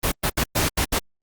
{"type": "noise bursts at uneven times", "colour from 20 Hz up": "pink", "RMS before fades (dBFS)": -21, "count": 6, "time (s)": [[0.03, 0.12], [0.23, 0.3], [0.37, 0.44], [0.55, 0.69], [0.77, 0.85], [0.92, 0.99]], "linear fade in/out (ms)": 10, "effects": ["Opus 32 kbps"]}